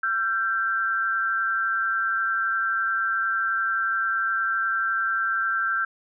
sine tone pair together, 1355.7 / 1568 Hz, E6 / G6, +48 / 0 cents, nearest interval minor third, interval 252 cents, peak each -25 / -24 dBFS, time 0.03-5.85 s, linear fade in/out 5 ms, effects none

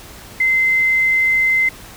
sine tone with quantisation, 2069 Hz, C7, 20 cents flat, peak -12 dBFS, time 0.4-1.69 s, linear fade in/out 5 ms, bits 7, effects pink hiss -38 dBFS RMS until 1.96 s

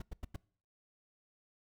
brown noise bursts, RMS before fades -39 dBFS, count 4, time 0-0.362 s, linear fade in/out 5 ms, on 20 ms, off 94 ms, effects noise-tail reverb RT60 0.5 s tail -23 dB re dry

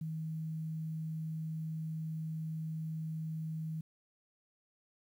sine tone with quantisation, 158.8 Hz, D#3, 36 cents sharp, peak -36 dBFS, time 0.01-3.81 s, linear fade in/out 5 ms, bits 11, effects none

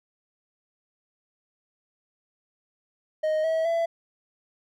triangle tone with pitch steps, 622.3 / 645 / 668.5 Hz, D#5 / E5 / E5, 0 / -38 / +24 cents, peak -20 dBFS, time 3.23-3.86 s, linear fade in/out 10 ms, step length 210 ms, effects none

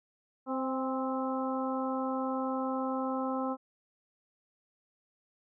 harmonic tone with a mistuned harmonic, 261.6 Hz, C4, in tune, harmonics 1 / 2 / 3 / 4 / 5, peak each -33 / -36 / -38 / -39 / -40 dBFS, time 0.46-3.57 s, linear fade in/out 50 ms, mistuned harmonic 3, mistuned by +29 cents, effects none

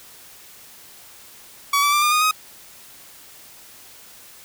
sawtooth tone with pitch steps, 1134 / 1157.8 / 1182.2 / 1207 / 1232.4 / 1258.3 Hz, C#6 / D6 / D6 / D6 / D#6 / D#6, +39 / -25 / +11 / +47 / -17 / +19 cents, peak -12 dBFS, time 1.73-2.312 s, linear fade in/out 5 ms, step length 97 ms, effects white hiss -45 dBFS RMS until 4.44 s

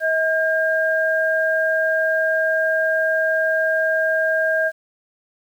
sine tone pair together, 638.9 / 1608 Hz, D#5 / G6, +46 / +44 cents, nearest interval octave + major third, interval 1598 cents, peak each -19 dBFS, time 0-4.72 s, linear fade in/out 50 ms, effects 8-bit

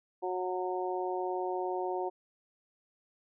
harmonic tone, 183.1 Hz, F#3, 18 cents flat, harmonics 2 / 3 / 4 / 5, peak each -34 / -40 / -36 / -39 dBFS, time 0.22-2.1 s, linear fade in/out 20 ms, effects none

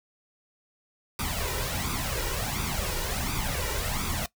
pink noise with flanger, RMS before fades -30 dBFS, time 1.19-4.26 s, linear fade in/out 2 ms, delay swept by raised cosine 0.83 to 2.13 ms, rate 1.4 Hz, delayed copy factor +0.65, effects noise-tail reverb RT60 0.1 s tail -18 dB re dry

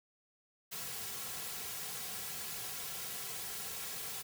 white noise with comb filter, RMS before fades -42 dBFS, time 0.71-4.23 s, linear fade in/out 20 ms, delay 3.3 ms, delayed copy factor -0.7, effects none

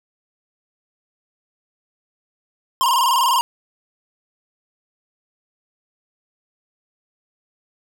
square tone with vibrato, 1000 Hz, B5, 21 cents sharp, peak -15 dBFS, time 2.81-3.41 s, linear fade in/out 0 ms, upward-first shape square, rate 20 Hz, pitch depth 92 cents each way, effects none

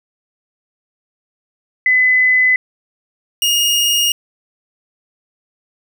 sine / sawtooth tone pair in turn, 2014 / 2854 Hz, B6 / F7, +33 / +37 cents, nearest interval tritone, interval 604 cents, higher second, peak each -9 dBFS, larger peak neither, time 1.86-2.56 / 3.42-4.12 s, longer neither, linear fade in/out 2 ms, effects none

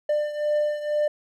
triangle beating tone pair, 596 / 598.1 Hz, D5 / D5, +25 / +31 cents, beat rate 2.1 Hz, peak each -21 / -26 dBFS, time 0.09-1.08 s, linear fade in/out 5 ms, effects none

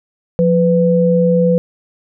sine tone pair together, 176 / 499.2 Hz, F3 / B4, +14 / +19 cents, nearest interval octave + tritone, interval 1805 cents, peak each -12 dBFS, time 0.39-1.58 s, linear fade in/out 0 ms, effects none

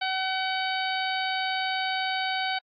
harmonic tone, 757 Hz, F#5, 39 cents sharp, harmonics 1 / 2 / 3 / 4 / 5 / 6, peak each -29 / -32 / -34 / -35 / -36 / -37 dBFS, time 0.01-2.59 s, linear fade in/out 10 ms, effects AAC 48 kbps

